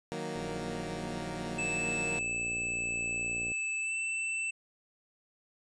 15% pulse chord, D# minor, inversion none, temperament equal, 155.56 / 185 / 233.1 Hz, D#3 / F#3 / A#3, 0 / 0 / 0 cents, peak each -34 dBFS, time 0.12-2.19 s, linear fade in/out 0 ms
click train, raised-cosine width 2 ms, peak -31 dBFS, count 187, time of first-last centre 0.36-3.518 s, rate 58.9 Hz
square tone with pitch glide, 2625 to 2665 Hz, E7 to E7, -8 to +18 cents, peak -32 dBFS, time 1.58-4.51 s, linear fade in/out 10 ms, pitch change +26 cents, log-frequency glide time 3.81-3.94 s
effects resampled to 22050 Hz

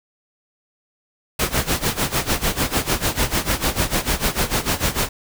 pink noise with tremolo, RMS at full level -18 dBFS, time 1.39-5.09 s, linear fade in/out 5 ms, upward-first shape sine, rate 6.7 Hz, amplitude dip 85%, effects none

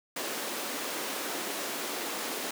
pink high-pass noise, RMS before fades -35 dBFS, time 0.16-2.51 s, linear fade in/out 5 ms, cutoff 260 Hz, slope 24 dB/octave, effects none

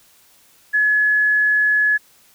sine tone, 1700 Hz, G#6, 40 cents sharp, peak -13 dBFS, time 0.73-1.98 s, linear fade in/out 20 ms, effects white hiss -53 dBFS RMS until 2.34 s

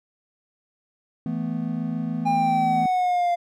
triangle chord, E suspended fourth, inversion none, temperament equal, 164.81 / 220 / 246.9 Hz, E3 / A3 / B3, 0 / 0 / 0 cents, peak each -27 dBFS, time 1.26-2.86 s, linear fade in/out 2 ms
triangle exponential sweep, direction down, 809 to 693 Hz, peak -17 dBFS, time 2.25-3.36 s, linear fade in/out 20 ms
effects none

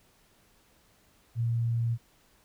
sine tone, 116.54 Hz, A#2, in tune, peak -25 dBFS, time 1.35-1.98 s, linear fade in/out 50 ms, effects pink hiss -64 dBFS RMS until 2.44 s

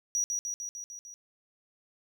triangle tone with echo, 5800 Hz, F#8, 35 cents flat, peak -25 dBFS, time 0.15-0.24 s, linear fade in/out 0 ms, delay 150 ms, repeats 6, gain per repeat -3 dB, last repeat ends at 1.14 s, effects none

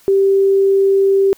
sine tone, 391.1 Hz, G4, 4 cents flat, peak -9 dBFS, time 0.08-1.33 s, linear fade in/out 0 ms, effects white hiss -49 dBFS RMS until 1.37 s

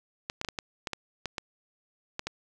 clicks, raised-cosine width 0.2 ms, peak -15 dBFS, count 11, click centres 0.299 / 0.414 / 0.448 / 0.487 / 0.588 / 0.872 / 0.933 / 1.257 / 1.382 / 2.194 / 2.27 s, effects none

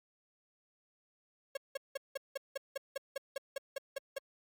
45% pulse tone bursts, 548 Hz, C#5, 20 cents flat, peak -35 dBFS, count 14, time 1.55-4.184 s, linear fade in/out 5 ms, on 21 ms, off 180 ms, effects Opus 48 kbps

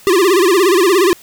square tone with vibrato, 370 Hz, F#4, in tune, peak -9 dBFS, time 0.07-1.13 s, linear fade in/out 0 ms, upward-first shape sine, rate 17 Hz, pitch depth 160 cents each way, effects white hiss -42 dBFS RMS until 1.22 s

